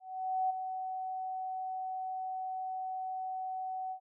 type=tone with ADSR envelope; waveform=sine; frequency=751 Hz; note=F#5; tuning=26 cents sharp; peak=-27 dBFS; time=0-4 s; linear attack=500 ms; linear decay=11 ms; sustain=-8 dB; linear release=88 ms; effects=none